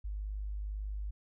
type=tone; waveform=sine; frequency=51 Hz; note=G#1; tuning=31 cents flat; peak=-35 dBFS; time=0.04-1.11 s; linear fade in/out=10 ms; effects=none